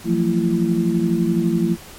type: tone cluster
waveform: sine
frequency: 169.5 / 181.4 / 224.3 / 337.1 Hz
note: E3 / F#3 / A3 / E4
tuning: +49 / -34 / +34 / +39 cents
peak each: -21 dBFS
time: 0.04-1.77 s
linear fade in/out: 50 ms
effects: pink hiss -40 dBFS RMS until 1.98 s + MP3 64 kbps